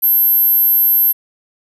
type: tone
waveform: sine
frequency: 12710 Hz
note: G9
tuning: 23 cents sharp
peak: -9 dBFS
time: 0.02-1.13 s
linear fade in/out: 20 ms
effects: none